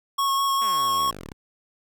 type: tone with vibrato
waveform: square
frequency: 1097 Hz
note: C#6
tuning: 18 cents flat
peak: -21 dBFS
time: 0.18-1.11 s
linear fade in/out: 10 ms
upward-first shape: square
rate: 5 Hz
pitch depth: 10 cents each way
type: exponential sweep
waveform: 5% pulse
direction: down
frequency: 246.9 to 30.36 Hz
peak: -26 dBFS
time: 0.61-1.33 s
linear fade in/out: 10 ms
effects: none